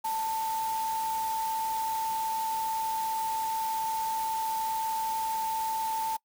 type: tone in noise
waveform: sine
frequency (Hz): 889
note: A5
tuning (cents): +18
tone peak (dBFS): -28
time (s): 0.04-6.17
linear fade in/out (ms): 10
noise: white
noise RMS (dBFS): -41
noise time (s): 0.04-6.17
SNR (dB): +10
effects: noise-tail reverb RT60 0.1 s tail -23 dB re dry